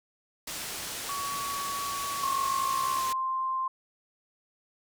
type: low-pass noise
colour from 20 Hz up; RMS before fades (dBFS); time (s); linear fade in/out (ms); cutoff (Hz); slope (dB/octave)
white; -37; 0.47-3.13; 5; 10000; 12
type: tone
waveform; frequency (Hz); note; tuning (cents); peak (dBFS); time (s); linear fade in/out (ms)
sine; 1126; C#6; +27; -32; 1.09-2.99; 2
type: tone with pitch glide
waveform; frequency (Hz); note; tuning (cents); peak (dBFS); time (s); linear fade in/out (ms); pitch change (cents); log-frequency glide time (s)
sine; 1081 to 1048.4; C#6 to C6; -44 to +3; -27; 2.23-3.68; 5; -53; 2.44-3.11
effects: none